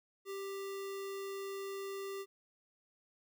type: tone with sample-and-hold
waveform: sine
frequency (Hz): 392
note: G4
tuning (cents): 0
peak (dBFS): -39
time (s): 0.25-2.26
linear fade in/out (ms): 50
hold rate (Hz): 1575
effects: none